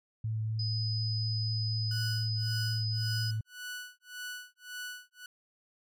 sine tone with vibrato, 110 Hz, A2, in tune, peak -30 dBFS, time 0.24-3.41 s, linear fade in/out 5 ms, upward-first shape triangle, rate 4.1 Hz, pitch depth 12 cents each way
sine tone, 5000 Hz, D#8, 8 cents sharp, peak -35 dBFS, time 0.59-3.31 s, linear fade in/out 5 ms
sawtooth tone with tremolo, 1480 Hz, F#6, in tune, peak -34 dBFS, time 1.91-5.26 s, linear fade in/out 2 ms, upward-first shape sine, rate 1.8 Hz, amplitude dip 100%
effects none

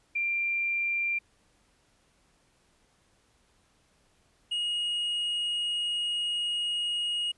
sine / triangle tone pair in turn, 2375 / 2878 Hz, D7 / F#7, +19 / -49 cents, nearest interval minor third, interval 332 cents, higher second, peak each -26 dBFS, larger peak neither, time 0.15-1.19 / 4.51-7.32 s, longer second, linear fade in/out 10 ms, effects pink hiss -67 dBFS RMS until 7.37 s + resampled to 24000 Hz

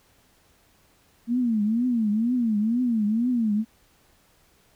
sine tone with vibrato, 228.2 Hz, A#3, 37 cents flat, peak -20 dBFS, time 1.27-3.65 s, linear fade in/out 50 ms, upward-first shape triangle, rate 2.1 Hz, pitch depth 200 cents each way, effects pink hiss -61 dBFS RMS until 4.75 s

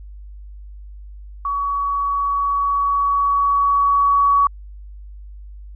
sine tone with level ramp, 1129 Hz, C#6, 31 cents sharp, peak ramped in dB -19 to -11 dBFS, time 1.45-4.47 s, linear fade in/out 2 ms, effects added 50 Hz sine -34 dBFS peak until 5.75 s

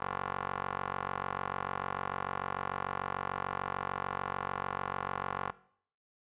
15% pulse tone with band-pass filter, 46.75 Hz, F#1, 19 cents sharp, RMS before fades -37 dBFS, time 0-5.51 s, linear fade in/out 10 ms, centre 1100 Hz, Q 2.3, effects noise-tail reverb RT60 0.6 s tail -18 dB re dry + resampled to 8000 Hz

